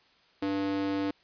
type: tone with high-pass filter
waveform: square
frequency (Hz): 98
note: G2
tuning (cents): 0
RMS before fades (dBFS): -30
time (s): 0.42-1.11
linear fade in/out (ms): 5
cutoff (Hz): 310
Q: 2.7
effects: white hiss -63 dBFS RMS until 1.23 s + resampled to 11025 Hz